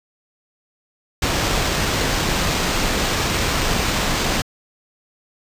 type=noise with sample-and-hold; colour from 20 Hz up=pink; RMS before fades=-20 dBFS; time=1.22-4.42 s; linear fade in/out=5 ms; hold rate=11025 Hz; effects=resampled to 32000 Hz